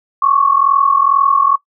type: tone pair together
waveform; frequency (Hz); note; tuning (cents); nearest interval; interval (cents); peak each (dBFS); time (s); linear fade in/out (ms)
sine; 1094 / 1136.2; C#6 / C#6; -23 / +42; minor second; 65; -12; 0.22-1.56; 5
effects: noise-tail reverb RT60 0.1 s tail -18 dB re dry